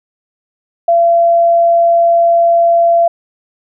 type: tone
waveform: sine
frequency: 680 Hz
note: F5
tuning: 46 cents flat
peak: -6 dBFS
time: 0.88-3.08 s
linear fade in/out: 5 ms
effects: none